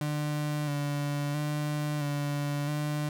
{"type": "tone with vibrato", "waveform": "35% pulse", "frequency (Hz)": 146.83, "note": "D3", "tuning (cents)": 0, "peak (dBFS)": -27, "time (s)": [0.01, 3.09], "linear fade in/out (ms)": 2, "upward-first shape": "square", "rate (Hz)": 0.75, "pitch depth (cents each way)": 26, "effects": []}